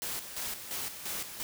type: noise with tremolo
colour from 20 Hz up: white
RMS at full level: -36 dBFS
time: 0.02-1.43 s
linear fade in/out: 0 ms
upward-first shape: square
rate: 2.9 Hz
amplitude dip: 60%
effects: none